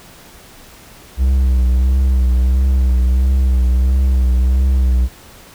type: tone with vibrato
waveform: triangle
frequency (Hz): 64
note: C2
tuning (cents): -38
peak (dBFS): -8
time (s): 1.17-5.09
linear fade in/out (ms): 50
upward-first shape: triangle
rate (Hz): 1.5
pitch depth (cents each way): 59
effects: pink hiss -41 dBFS RMS until 5.54 s